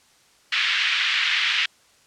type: band-pass noise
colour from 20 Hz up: white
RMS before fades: -22 dBFS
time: 0.52-1.66 s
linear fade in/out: 5 ms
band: 1600 to 3400 Hz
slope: 24 dB/octave
effects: white hiss -57 dBFS RMS until 2.06 s + low-pass 8000 Hz 12 dB/octave